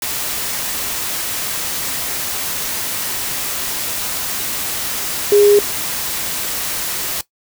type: tone in noise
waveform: sine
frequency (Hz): 410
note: G#4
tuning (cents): -22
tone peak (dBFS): -7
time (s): 5.32-5.59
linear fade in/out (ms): 2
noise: white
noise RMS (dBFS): -22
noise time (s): 0.02-7.21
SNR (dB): +12
effects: noise-tail reverb RT60 0.1 s tail -17 dB re dry